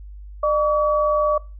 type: tone pair together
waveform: sine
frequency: 603 / 1139 Hz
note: D5 / C#6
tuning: +46 / +47 cents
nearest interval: major seventh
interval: 1101 cents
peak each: -18 / -20 dBFS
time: 0.43-1.38 s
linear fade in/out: 5 ms
effects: noise-tail reverb RT60 0.3 s tail -21 dB re dry + added 50 Hz sine -35 dBFS peak until 1.59 s